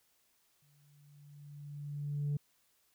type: tone with exponential growth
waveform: sine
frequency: 145.1 Hz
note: D3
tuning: 21 cents flat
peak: -28 dBFS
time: 0.62-2.37 s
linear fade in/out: 5 ms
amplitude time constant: 380 ms
effects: tanh soft clip ceiling -29 dBFS + white hiss -73 dBFS RMS until 2.94 s